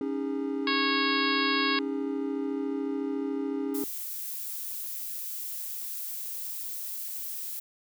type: chord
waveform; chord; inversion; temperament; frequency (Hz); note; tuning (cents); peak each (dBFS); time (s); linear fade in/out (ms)
triangle; C# suspended second; none; equal with one note detuned; 277.2 / 311.1 / 406.8; C#4 / D#4 / G#4; 0 / 0 / -36; -29 / -33 / -32; 0.01-3.84; 2
type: harmonic tone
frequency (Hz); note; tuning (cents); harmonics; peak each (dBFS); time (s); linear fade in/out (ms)
550; C#5; -14; 2 / 3 / 4 / 5 / 6 / 7 / 8 / 9; -30 / -32 / -33 / -34 / -35 / -35 / -36 / -37; 0.67-1.79; 2
type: noise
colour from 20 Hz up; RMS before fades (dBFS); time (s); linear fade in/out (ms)
violet; -36; 3.74-7.6; 10
effects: none